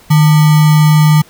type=tone with sample-and-hold; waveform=sine; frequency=153.2 Hz; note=D#3; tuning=27 cents flat; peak=-4 dBFS; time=0.1-1.22 s; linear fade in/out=10 ms; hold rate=1050 Hz; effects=pink hiss -43 dBFS RMS until 1.29 s